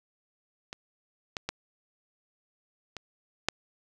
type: clicks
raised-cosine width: 0.2 ms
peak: -21 / -15 / -14 / -21 / -7 dBFS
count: 5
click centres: 0.729 / 1.368 / 1.49 / 2.967 / 3.486 s
effects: none